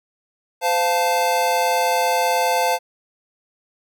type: chord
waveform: square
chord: F major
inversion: second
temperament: equal with one note detuned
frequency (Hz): 514 / 698.5 / 880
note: C5 / F5 / A5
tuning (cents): -31 / 0 / 0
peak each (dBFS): -23 / -22 / -21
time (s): 0.61-2.79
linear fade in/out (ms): 50
effects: none

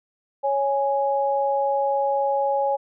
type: tone pair together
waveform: sine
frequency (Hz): 554.4 / 830.6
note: C#5 / G#5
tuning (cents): 0 / 0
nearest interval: perfect fifth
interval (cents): 700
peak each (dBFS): -22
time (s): 0.43-2.77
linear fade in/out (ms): 20
effects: none

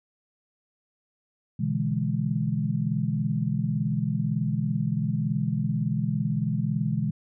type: chord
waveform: sine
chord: E dominant seventh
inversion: second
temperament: equal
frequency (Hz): 123.47 / 146.83 / 164.81 / 207.7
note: B2 / D3 / E3 / G#3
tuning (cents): 0 / 0 / 0 / 0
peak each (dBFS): -29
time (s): 1.59-7.11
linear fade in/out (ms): 10
effects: none

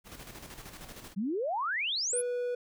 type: noise with tremolo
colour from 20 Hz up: pink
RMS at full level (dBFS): -45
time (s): 0.04-1.15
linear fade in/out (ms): 50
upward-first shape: square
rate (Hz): 13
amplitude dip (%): 50
type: exponential sweep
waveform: sine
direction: up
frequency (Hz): 179.1 to 11175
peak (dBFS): -29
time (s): 1.16-2.22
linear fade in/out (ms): 20
type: tone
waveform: triangle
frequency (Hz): 489.5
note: B4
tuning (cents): -15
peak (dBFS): -28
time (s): 2.13-2.55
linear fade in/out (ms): 5
effects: none

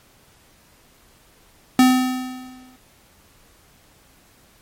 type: tone with exponential decay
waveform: square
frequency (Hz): 255.3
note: C4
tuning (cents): -42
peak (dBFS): -9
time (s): 1.79-2.76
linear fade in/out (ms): 2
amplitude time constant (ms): 210
effects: pink hiss -54 dBFS RMS until 4.61 s + MP3 64 kbps

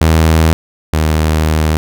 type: tone pair in turn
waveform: sawtooth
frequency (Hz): 80.2 / 78.14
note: E2 / D#2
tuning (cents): -47 / +8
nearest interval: unison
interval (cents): 45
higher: first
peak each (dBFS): -3 / -6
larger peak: first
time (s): 0.01-0.53 / 0.93-1.77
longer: second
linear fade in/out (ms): 0
effects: none

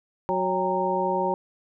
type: harmonic tone with a mistuned harmonic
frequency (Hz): 185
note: F#3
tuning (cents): 0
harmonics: 1 / 2 / 3 / 4 / 5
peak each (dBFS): -32 / -28 / -28 / -30 / -26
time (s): 0.29-1.34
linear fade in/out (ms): 0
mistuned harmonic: 4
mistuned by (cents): +120
effects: none

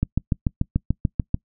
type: click train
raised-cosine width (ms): 5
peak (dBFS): -7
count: 10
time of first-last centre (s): 0.03-1.344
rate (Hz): 6.85
effects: noise-tail reverb RT60 0.1 s tail -25 dB re dry

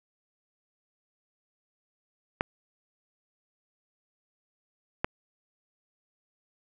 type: clicks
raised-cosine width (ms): 0.5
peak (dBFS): -10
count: 2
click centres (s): 2.409 / 5.045
effects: none

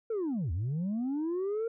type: linear two-way sweep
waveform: sine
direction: down then up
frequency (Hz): 466.2 to 75.9 to 466.2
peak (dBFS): -27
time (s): 0.1-1.68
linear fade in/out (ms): 5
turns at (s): 0.52
effects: tanh soft clip ceiling -28 dBFS

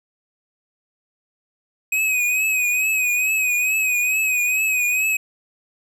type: tone with vibrato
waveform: square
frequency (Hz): 2518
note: D#7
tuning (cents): +20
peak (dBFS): -18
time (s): 1.92-5.17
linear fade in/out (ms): 5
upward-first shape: triangle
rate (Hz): 2.3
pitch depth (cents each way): 64
effects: none

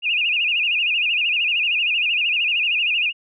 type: tone with vibrato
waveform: sine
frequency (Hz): 2636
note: E7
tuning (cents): -1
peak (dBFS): -17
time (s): 0.02-3.13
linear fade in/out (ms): 50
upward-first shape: sine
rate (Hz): 13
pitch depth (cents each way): 150
effects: none

